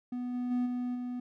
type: tone with level steps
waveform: triangle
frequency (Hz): 246.9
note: B3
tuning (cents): 0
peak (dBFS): -31 / -29 / -25 / -29 / -32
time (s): 0.12-1.2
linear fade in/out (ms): 5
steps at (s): 0.33 / 0.5 / 0.65 / 0.94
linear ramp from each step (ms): 20
effects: none